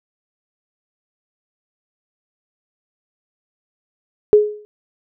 sine tone with exponential decay, 420 Hz, G#4, 19 cents sharp, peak -3 dBFS, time 4.33-4.65 s, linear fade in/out 0 ms, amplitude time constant 69 ms, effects none

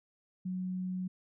sine tone, 184.2 Hz, F#3, 7 cents flat, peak -33 dBFS, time 0.45-1.08 s, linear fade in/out 10 ms, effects none

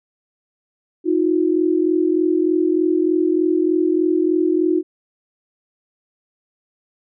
sine tone pair together, 316.4 / 359.7 Hz, D#4 / F#4, +29 / -49 cents, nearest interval major second, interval 222 cents, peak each -17 dBFS, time 1.04-4.83 s, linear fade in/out 50 ms, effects none

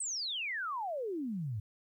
sine exponential sweep, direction down, 8560 to 98 Hz, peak -34 dBFS, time 0-1.6 s, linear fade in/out 5 ms, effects 12-bit

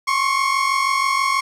30% pulse tone pair together, 1068 / 1114.2 Hz, C6 / C#6, +35 / +9 cents, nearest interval minor second, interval 74 cents, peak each -17 dBFS, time 0.07-1.41 s, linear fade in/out 10 ms, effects low-pass 8000 Hz 12 dB/octave + 8-bit

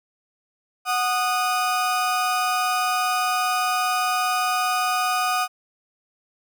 35% pulse tone pair together, 737.5 / 1235 Hz, F#5 / D#6, -6 / -13 cents, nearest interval major sixth, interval 893 cents, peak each -22 / -21 dBFS, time 0.85-5.48 s, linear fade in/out 50 ms, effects none

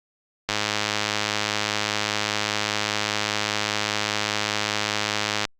click train, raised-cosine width 0.2 ms, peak -5 dBFS, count 522, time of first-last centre 0.49-5.452 s, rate 105 Hz, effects Opus 48 kbps

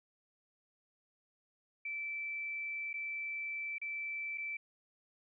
sine tone with dropouts, 2325 Hz, D7, 18 cents flat, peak -37 dBFS, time 1.85-4.57 s, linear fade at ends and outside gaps 5 ms, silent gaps 2.931-2.939 / 3.783-3.815 / 4.376-4.38 s, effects none

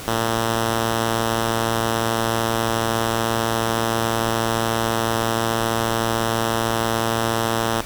5% pulse tone, 113.8 Hz, A#2, 41 cents flat, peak -8 dBFS, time 0.08-7.81 s, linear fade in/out 0 ms, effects pink hiss -34 dBFS RMS until 7.85 s

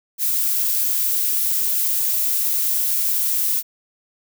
violet noise, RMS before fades -20 dBFS, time 0.18-3.63 s, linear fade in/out 50 ms, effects none

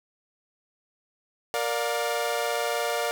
sawtooth chord, Bb major, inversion none, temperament equal with one note detuned, 466.2 / 587.3 / 709.4 Hz, Bb4 / D5 / F5, 0 / 0 / +27 cents, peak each -26 dBFS, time 1.54-3.11 s, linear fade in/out 0 ms, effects none

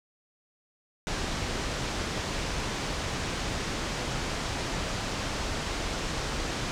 pink low-pass noise, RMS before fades -32 dBFS, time 1.07-6.71 s, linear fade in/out 0 ms, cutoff 7100 Hz, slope 24 dB/octave, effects none

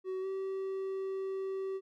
triangle tone with pitch glide, 375.6 to 384.6 Hz, F#4 to G4, +26 to -33 cents, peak -32 dBFS, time 0.04-1.81 s, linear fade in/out 50 ms, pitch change +41 cents, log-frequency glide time 0.21-0.26 s, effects none

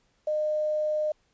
sine tone with quantisation, 610 Hz, D#5, 34 cents flat, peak -24 dBFS, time 0.27-1.12 s, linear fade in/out 5 ms, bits 9, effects pink hiss -69 dBFS RMS until 1.33 s + resampled to 16000 Hz

